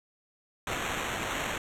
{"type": "noise with sample-and-hold", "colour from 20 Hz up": "blue", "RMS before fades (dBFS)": -33, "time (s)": [0.67, 1.58], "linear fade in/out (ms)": 2, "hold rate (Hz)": 4900, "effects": ["low-pass 11000 Hz 12 dB/octave"]}